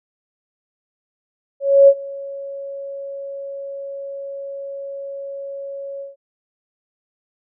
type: tone with ADSR envelope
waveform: sine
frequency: 554.4 Hz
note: C#5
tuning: in tune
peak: -4 dBFS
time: 1.6-6.16 s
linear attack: 280 ms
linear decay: 58 ms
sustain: -23 dB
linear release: 150 ms
effects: none